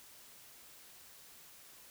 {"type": "silence", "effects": ["white hiss -57 dBFS RMS until 1.9 s"]}